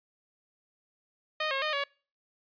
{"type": "tone with pitch steps", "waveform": "10% pulse", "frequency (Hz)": [618, 541, 613, 563], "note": ["D#5", "C#5", "D#5", "C#5"], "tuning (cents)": [-12, -42, -26, 27], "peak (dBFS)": -20, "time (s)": [1.4, 1.84], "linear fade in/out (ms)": 5, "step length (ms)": 110, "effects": ["noise-tail reverb RT60 0.4 s tail -26 dB re dry", "resampled to 11025 Hz"]}